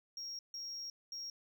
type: tone bursts at uneven times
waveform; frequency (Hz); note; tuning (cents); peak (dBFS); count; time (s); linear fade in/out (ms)
sine; 5588; F8; 0; -39; 3; 0.17-0.39 / 0.54-0.9 / 1.12-1.3; 2
effects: tanh soft clip ceiling -40 dBFS + 13-bit